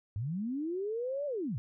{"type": "linear two-way sweep", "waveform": "sine", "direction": "up then down", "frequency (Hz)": [93.8, 593, 93.8], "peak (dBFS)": -32, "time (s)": [0.16, 1.58], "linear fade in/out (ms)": 0, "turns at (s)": 1.26, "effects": []}